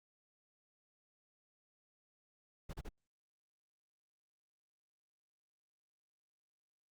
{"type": "noise bursts", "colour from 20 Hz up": "brown", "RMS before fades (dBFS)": -43, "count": 3, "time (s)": [2.69, 2.89], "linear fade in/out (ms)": 10, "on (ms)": 44, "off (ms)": 34, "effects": ["Opus 48 kbps"]}